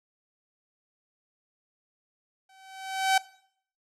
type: tone with exponential growth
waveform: sawtooth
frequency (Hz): 766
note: G5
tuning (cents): -40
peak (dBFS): -14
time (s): 2.49-3.18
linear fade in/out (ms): 5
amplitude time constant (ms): 150
effects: noise-tail reverb RT60 0.6 s tail -20 dB re dry + low-pass 10000 Hz 12 dB/octave